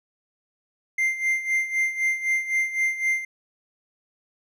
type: tone with tremolo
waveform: triangle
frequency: 2093 Hz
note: C7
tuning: in tune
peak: -17 dBFS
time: 0.98-3.25 s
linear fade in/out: 5 ms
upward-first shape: sine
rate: 3.9 Hz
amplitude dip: 75%
effects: none